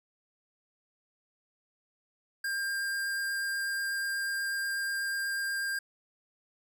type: tone with vibrato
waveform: square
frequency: 1600 Hz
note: G6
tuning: 35 cents sharp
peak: -31 dBFS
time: 2.44-5.79 s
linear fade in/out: 5 ms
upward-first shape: triangle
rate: 8.2 Hz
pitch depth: 10 cents each way
effects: none